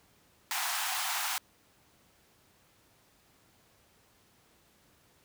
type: high-pass noise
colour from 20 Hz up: pink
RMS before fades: -33 dBFS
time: 0.51-1.38 s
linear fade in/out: 0 ms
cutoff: 710 Hz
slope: 96 dB/octave
effects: pink hiss -65 dBFS RMS until 5.24 s + high-pass 60 Hz 12 dB/octave